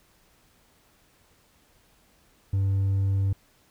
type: tone with hard clipping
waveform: sine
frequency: 97.6 Hz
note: G2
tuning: 7 cents flat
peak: -22 dBFS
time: 2.53-3.33 s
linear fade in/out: 5 ms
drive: 2 dB
effects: pink hiss -62 dBFS RMS until 3.7 s